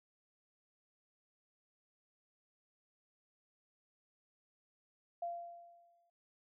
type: tone with exponential decay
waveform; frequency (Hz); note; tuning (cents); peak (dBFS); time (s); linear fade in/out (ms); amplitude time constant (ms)
sine; 689; F5; -24; -36; 5.22-6.1; 5; 190
effects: noise-tail reverb RT60 0.1 s tail -18 dB re dry